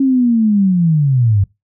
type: linear sweep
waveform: sine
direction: down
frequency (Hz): 273.9 to 94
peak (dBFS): -9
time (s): 0-1.44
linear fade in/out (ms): 5
effects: noise-tail reverb RT60 0.2 s tail -22 dB re dry